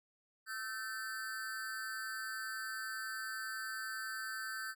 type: tone with amplitude modulation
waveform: square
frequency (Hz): 1542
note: G6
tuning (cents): -29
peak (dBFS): -36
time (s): 0.46-4.75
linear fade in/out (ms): 50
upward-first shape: sine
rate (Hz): 230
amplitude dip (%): 100
effects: none